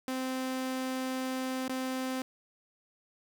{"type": "tone with dropouts", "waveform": "sawtooth", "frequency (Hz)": 259.5, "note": "C4", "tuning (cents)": -14, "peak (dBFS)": -28, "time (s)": [0.08, 2.22], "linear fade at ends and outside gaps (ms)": 1, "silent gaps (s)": [1.681, 1.695], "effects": ["9-bit"]}